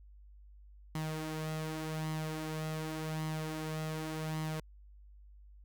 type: tone with flanger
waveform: sawtooth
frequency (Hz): 156.8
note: D#3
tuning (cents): +14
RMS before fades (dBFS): -38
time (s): 0.95-4.6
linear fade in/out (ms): 2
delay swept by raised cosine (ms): 0.97 to 4.87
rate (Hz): 0.87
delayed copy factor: +0.5
effects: added 50 Hz sine -53 dBFS peak until 5.64 s